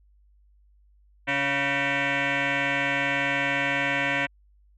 sine tone with frequency modulation, 136.7 Hz, C#3, 24 cents flat, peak -21 dBFS, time 1.27-4.27 s, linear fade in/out 20 ms, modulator 419 Hz, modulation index 6, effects tanh soft clip ceiling -19 dBFS + added 50 Hz sine -56 dBFS peak until 4.77 s

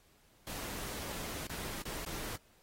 pink noise with dropouts, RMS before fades -42 dBFS, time 0.47-2.36 s, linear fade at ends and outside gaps 2 ms, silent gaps 1.469-1.495 / 1.822-1.853 / 2.051-2.062 s, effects pink hiss -67 dBFS RMS until 2.62 s + AAC 48 kbps

